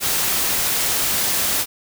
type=noise; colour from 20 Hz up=white; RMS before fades=-20 dBFS; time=0-1.66 s; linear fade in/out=50 ms; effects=none